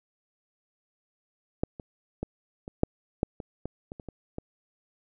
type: clicks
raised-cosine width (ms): 2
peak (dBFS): -12 / -26 / -18 / -25 / -7 / -10 / -23 / -20 / -25 / -28 / -25 / -21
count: 12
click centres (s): 1.635 / 1.798 / 2.23 / 2.679 / 2.834 / 3.231 / 3.402 / 3.656 / 3.919 / 3.998 / 4.087 / 4.384
effects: none